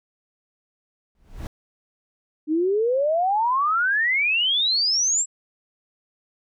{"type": "noise with exponential growth", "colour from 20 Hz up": "brown", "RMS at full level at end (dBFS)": -26, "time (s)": [1.15, 1.47], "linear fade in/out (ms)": 1, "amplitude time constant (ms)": 69}
{"type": "exponential sweep", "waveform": "sine", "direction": "up", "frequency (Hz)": [297.1, 7770], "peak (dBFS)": -18, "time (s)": [2.47, 5.26], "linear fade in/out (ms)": 50}
{"effects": []}